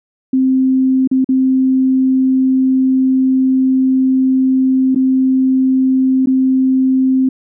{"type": "tone with dropouts", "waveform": "sine", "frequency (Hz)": 261.6, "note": "C4", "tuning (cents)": 0, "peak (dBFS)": -9, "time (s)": [0.33, 7.29], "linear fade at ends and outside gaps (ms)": 5, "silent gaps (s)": [[1.075, 1.113], [1.245, 1.289], [4.948, 4.958], [6.26, 6.271]], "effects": []}